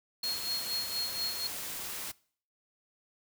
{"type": "tone with tremolo", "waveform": "sine", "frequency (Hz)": 4286, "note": "C8", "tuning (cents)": 41, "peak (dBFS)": -30, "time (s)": [0.23, 1.47], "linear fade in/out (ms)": 2, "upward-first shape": "sine", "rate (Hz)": 4.2, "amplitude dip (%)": 70}
{"type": "noise", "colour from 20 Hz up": "white", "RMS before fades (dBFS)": -39, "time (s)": [0.23, 2.12], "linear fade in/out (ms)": 10}
{"effects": ["noise-tail reverb RT60 0.5 s tail -22 dB re dry"]}